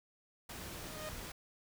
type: noise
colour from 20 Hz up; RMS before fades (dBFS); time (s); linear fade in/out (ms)
pink; -46; 0.49-1.32; 5
type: tone with exponential growth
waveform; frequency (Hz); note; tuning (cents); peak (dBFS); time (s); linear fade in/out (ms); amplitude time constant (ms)
sawtooth; 618; D#5; -12; -36; 0.63-1.09; 2; 100
effects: none